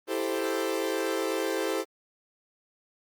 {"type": "chord", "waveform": "40% pulse", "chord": "A minor seventh", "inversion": "second", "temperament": "equal", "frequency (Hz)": [329.6, 392, 440, 523.3], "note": ["E4", "G4", "A4", "C5"], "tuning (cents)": [0, 0, 0, 0], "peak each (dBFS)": -32, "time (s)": [0.07, 1.85], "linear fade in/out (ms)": 50, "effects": ["Opus 32 kbps"]}